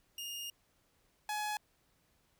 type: tone pair in turn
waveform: sawtooth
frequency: 2836 / 843.1 Hz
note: F7 / G#5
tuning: +26 / +26 cents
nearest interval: octave + major sixth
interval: 2100 cents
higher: first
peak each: -37 / -31 dBFS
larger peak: second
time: 0.18-0.5 / 1.29-1.57 s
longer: first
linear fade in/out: 2 ms
effects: pink hiss -73 dBFS RMS until 2.39 s